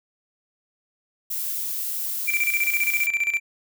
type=noise; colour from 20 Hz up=violet; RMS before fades=-28 dBFS; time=1.3-3.07 s; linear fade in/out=10 ms
type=tone with tremolo; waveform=triangle; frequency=2349 Hz; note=D7; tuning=in tune; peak=-17 dBFS; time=2.27-3.4 s; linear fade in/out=20 ms; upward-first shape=square; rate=15 Hz; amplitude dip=70%
effects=none